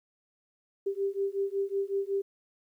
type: beating tone pair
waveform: sine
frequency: 392 / 397.4 Hz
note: G4 / G4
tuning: 0 / +24 cents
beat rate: 5.4 Hz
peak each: -31 dBFS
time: 0.86-2.22 s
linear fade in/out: 10 ms
effects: 11-bit